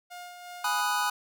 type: tone with tremolo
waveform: sawtooth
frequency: 711 Hz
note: F5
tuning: 31 cents sharp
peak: -36 dBFS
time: 0.1-0.82 s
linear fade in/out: 20 ms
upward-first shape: sine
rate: 2.8 Hz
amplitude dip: 40%
type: chord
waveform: square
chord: G# minor seventh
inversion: none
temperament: equal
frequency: 830.6 / 987.8 / 1244.5 / 1480 Hz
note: G#5 / B5 / D#6 / F#6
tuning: 0 / 0 / 0 / 0 cents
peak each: -32 dBFS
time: 0.64-1.1 s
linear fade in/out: 5 ms
effects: none